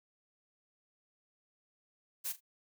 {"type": "noise with echo", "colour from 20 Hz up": "blue", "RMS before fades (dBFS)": -37, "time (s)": [2.24, 2.33], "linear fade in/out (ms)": 20, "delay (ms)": 39, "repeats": 2, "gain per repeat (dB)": -14, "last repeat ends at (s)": 2.408, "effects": []}